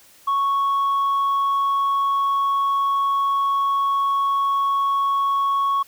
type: tone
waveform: sine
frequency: 1108 Hz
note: C#6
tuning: 1 cent flat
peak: -15 dBFS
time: 0.27-5.83 s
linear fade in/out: 10 ms
effects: tanh soft clip ceiling -16 dBFS + white hiss -51 dBFS RMS until 5.87 s